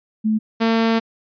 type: tone pair in turn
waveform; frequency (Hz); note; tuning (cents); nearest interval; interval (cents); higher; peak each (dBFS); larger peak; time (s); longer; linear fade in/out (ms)
sine / sawtooth; 217.1 / 226.6; A3 / A#3; -23 / -49; minor second; 74; second; -15 / -11; second; 0.24-0.39 / 0.6-1; second; 20
effects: resampled to 11025 Hz